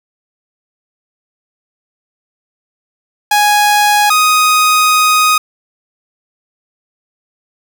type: tone pair in turn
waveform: sawtooth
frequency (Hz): 830.6 / 1249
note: G#5 / D#6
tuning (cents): 0 / +6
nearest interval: perfect fifth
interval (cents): 706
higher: second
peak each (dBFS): -4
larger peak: neither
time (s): 3.31-4.1 / 4.1-5.38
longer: second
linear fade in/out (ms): 5
effects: none